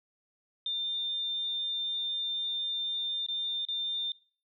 sine tone with dropouts, 3602 Hz, A7, 40 cents sharp, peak -30 dBFS, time 0.66-4.12 s, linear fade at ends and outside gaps 2 ms, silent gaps 3.264-3.285 / 3.652-3.685 s, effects noise-tail reverb RT60 0.4 s tail -19 dB re dry

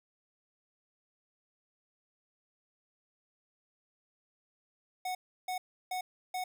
square tone bursts, 737 Hz, F#5, 7 cents flat, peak -34 dBFS, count 4, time 5.05-6.44 s, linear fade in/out 5 ms, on 100 ms, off 330 ms, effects none

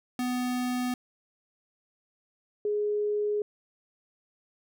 square / sine tone pair in turn, 249 / 417 Hz, B3 / G#4, +14 / +7 cents, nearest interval major sixth, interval 893 cents, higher second, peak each -28 / -25 dBFS, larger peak second, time 0.19-0.94 / 2.65-3.42 s, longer second, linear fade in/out 2 ms, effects none

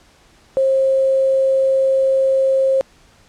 sine tone with quantisation, 534 Hz, C5, 35 cents sharp, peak -12 dBFS, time 0.57-2.81 s, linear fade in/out 0 ms, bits 7, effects pink hiss -51 dBFS RMS until 3.28 s + low-pass 8000 Hz 12 dB/octave

